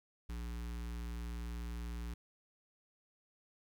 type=tone with notch filter; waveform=square; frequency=58.27 Hz; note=A#1; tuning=in tune; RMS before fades=-42 dBFS; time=0.29-2.14 s; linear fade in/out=5 ms; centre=600 Hz; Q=1.2; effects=12-bit